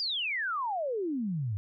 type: exponential sweep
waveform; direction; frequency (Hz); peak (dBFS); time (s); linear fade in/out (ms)
sine; down; 4978 to 95.4; -29; 0-1.57; 0
effects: none